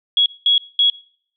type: tone bursts at uneven times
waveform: sine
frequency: 3335 Hz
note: G#7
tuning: 7 cents sharp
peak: -11 dBFS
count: 3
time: 0.17-0.26 / 0.46-0.58 / 0.79-0.9 s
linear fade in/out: 2 ms
effects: noise-tail reverb RT60 0.6 s tail -22 dB re dry